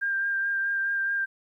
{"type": "tone with vibrato", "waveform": "sine", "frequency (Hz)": 1594, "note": "G6", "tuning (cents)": 28, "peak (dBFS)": -24, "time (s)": [0.01, 1.26], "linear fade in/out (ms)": 20, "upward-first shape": "sine", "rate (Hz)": 4.7, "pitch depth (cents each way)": 17, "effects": ["11-bit"]}